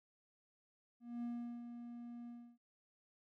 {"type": "tone with ADSR envelope", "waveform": "triangle", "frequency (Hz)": 238.1, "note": "A#3", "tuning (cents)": 37, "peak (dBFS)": -37, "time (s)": [1, 2.58], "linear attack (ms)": 230, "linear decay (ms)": 390, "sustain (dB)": -8, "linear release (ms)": 300, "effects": []}